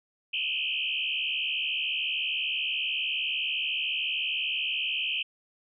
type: tone with frequency modulation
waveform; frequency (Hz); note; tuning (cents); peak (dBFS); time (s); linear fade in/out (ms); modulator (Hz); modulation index
sine; 2813; F7; +12; -27; 0.33-5.23; 10; 73.5; 4.5
effects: none